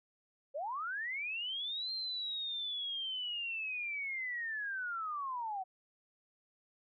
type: linear two-way sweep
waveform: sine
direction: up then down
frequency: 523.3 to 4186 to 732 Hz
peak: -36 dBFS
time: 0.54-5.64 s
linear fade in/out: 20 ms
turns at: 1.92 s
effects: none